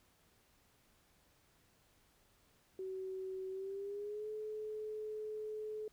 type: tone with pitch glide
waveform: sine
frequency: 378.1 to 429.3 Hz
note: F#4 to A4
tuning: +38 to -43 cents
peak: -40 dBFS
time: 2.79-5.88 s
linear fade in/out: 2 ms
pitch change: +219 cents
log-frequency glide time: 3.5-4.29 s
effects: pink hiss -71 dBFS RMS until 5.92 s